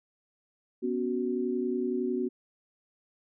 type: chord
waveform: sine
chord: B suspended second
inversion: none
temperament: just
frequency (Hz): 246.9 / 277.8 / 370.4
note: B3 / C#4 / F#4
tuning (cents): 0 / +4 / +2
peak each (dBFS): -31 / -35 / -30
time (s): 0.82-2.29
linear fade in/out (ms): 20
effects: none